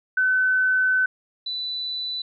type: tone pair in turn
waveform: sine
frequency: 1515 / 3981 Hz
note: F#6 / B7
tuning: +40 / +13 cents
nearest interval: octave + perfect fourth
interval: 1673 cents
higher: second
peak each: -17 / -26 dBFS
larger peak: first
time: 0.17-1.06 / 1.46-2.22 s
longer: first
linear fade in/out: 5 ms
effects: none